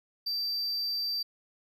triangle tone, 4672 Hz, D8, 10 cents flat, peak -28 dBFS, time 0.26-1.23 s, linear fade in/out 10 ms, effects none

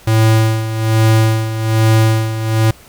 square tone with tremolo, 110.9 Hz, A2, 14 cents sharp, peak -8 dBFS, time 0.07-2.71 s, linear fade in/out 5 ms, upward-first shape sine, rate 1.2 Hz, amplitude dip 70%, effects pink hiss -42 dBFS RMS until 2.88 s

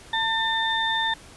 harmonic tone, 898 Hz, A5, 35 cents sharp, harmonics 1 / 2 / 4, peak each -26 / -26 / -26 dBFS, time 0.13-1.14 s, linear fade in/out 5 ms, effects pink hiss -47 dBFS RMS until 1.36 s + resampled to 24000 Hz

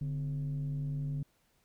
sine tone with frequency modulation, 144.3 Hz, D3, 30 cents flat, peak -31 dBFS, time 0.01-1.23 s, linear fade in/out 5 ms, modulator 111 Hz, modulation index 0.4, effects tanh soft clip ceiling -29 dBFS + pink hiss -72 dBFS RMS until 1.64 s

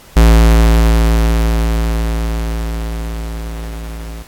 square tone with level ramp, 55.9 Hz, A1, 28 cents sharp, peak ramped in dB -4 to -26 dBFS, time 0.16-4.23 s, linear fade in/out 10 ms, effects pink hiss -41 dBFS RMS until 4.27 s + AAC 64 kbps

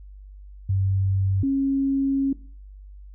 sine tone pair in turn, 96.5 / 272.9 Hz, G2 / C#4, -27 / -27 cents, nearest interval octave + tritone, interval 1800 cents, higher second, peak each -19 dBFS, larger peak neither, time 0.69-1.43 / 1.43-2.33 s, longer second, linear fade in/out 5 ms, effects noise-tail reverb RT60 0.4 s tail -18 dB re dry + added 49 Hz sine -40 dBFS peak until 3.14 s

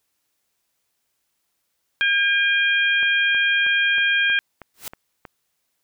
harmonic tone, 806 Hz, G5, 48 cents sharp, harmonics 2 / 3 / 4, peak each -18 / -22 / -24 dBFS, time 2.01-4.39 s, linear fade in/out 0 ms
click train, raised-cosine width 0.5 ms, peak -22 dBFS, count 8, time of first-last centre 3.03-5.252 s, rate 3.15 Hz
white noise with exponential growth, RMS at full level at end -28 dBFS, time 4.74-4.88 s, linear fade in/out 1 ms, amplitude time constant 30 ms
effects white hiss -73 dBFS RMS until 5.83 s

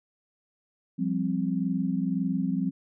sine chord, F suspended second, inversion none, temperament just, 174.61 / 196.44 / 261.9 Hz, F3 / G3 / C4, 0 / +4 / +2 cents, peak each -29 dBFS, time 0.98-2.71 s, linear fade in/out 20 ms, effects none

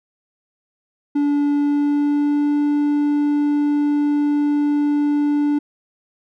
triangle tone with pitch glide, 288.9 to 292.3 Hz, D4 to D4, -28 to -8 cents, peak -13 dBFS, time 1.15-5.59 s, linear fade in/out 10 ms, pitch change +20 cents, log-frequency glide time 1.54-2.58 s, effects none

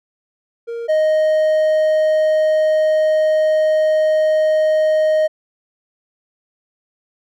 triangle tone pair in turn, 466.2 / 622.3 Hz, A#4 / D#5, 0 / 0 cents, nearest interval perfect fourth, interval 500 cents, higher second, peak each -21 / -10 dBFS, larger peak second, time 0.67-0.88 / 0.88-5.28 s, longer second, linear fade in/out 20 ms, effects none

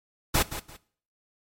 pink noise with echo, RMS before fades -22 dBFS, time 0.34-0.43 s, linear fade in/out 10 ms, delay 170 ms, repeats 2, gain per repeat -12 dB, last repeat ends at 0.77 s, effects noise-tail reverb RT60 0.5 s tail -18 dB re dry + MP3 64 kbps

